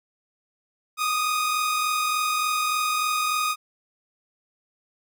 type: tone pair together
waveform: sawtooth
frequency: 1201.1 / 1244.5 Hz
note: D6 / D#6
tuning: +39 / 0 cents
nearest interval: minor second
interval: 61 cents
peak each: -28 / -19 dBFS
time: 0.97-3.56 s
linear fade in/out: 50 ms
effects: none